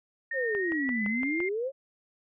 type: tone with pitch glide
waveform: sine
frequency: 1836 to 2109 Hz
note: A#6 to C7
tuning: -27 to +13 cents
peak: -30 dBFS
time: 0.31-1.49 s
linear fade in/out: 5 ms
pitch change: +240 cents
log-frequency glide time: 0.57-1.27 s
type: exponential two-way sweep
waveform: sine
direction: down then up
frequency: 560 to 202.7 to 560 Hz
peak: -28 dBFS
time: 0.33-1.72 s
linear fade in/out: 50 ms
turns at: 1.06 s
type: click train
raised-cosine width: 0.5 ms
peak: -24 dBFS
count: 6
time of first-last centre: 0.55-1.403 s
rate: 5.86 Hz
effects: none